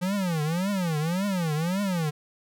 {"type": "tone with vibrato", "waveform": "square", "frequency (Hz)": 174.61, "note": "F3", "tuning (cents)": 0, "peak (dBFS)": -25, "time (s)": [0.01, 2.11], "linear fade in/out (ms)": 20, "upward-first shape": "triangle", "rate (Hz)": 1.8, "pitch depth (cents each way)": 300, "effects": []}